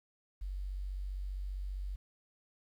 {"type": "tone with quantisation", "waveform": "sine", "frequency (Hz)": 47.57, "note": "F#1", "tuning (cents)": 49, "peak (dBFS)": -36, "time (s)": [0.41, 1.96], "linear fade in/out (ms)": 10, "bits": 11, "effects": []}